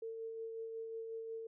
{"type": "tone with tremolo", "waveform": "sine", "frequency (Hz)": 451, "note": "A4", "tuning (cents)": 43, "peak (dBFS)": -40, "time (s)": [0.02, 1.47], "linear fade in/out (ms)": 5, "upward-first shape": "sine", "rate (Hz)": 5.5, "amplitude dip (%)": 30, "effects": []}